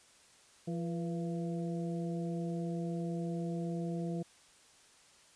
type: harmonic tone with a mistuned harmonic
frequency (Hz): 170.4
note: F3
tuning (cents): -42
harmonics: 1 / 2 / 3 / 4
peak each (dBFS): -35 / -41 / -45 / -47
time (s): 0.67-4.23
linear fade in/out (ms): 10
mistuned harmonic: 3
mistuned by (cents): -66
effects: white hiss -62 dBFS RMS until 5.35 s + resampled to 22050 Hz